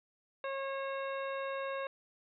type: harmonic tone with a mistuned harmonic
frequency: 544 Hz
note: C#5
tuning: 33 cents flat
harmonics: 1 / 2 / 3 / 4 / 5 / 7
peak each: -37 / -41 / -45 / -50 / -49 / -53 dBFS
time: 0.44-1.87 s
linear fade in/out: 2 ms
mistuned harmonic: 7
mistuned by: -31 cents
effects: none